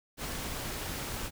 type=noise; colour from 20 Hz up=pink; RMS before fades=-37 dBFS; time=0.17-1.31 s; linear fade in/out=50 ms; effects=none